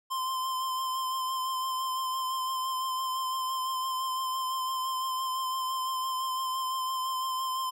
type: tone with vibrato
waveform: square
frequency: 1040 Hz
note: C6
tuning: 11 cents flat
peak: -30 dBFS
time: 0.1-7.71 s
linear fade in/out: 20 ms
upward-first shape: sine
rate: 5.9 Hz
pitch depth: 21 cents each way
effects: none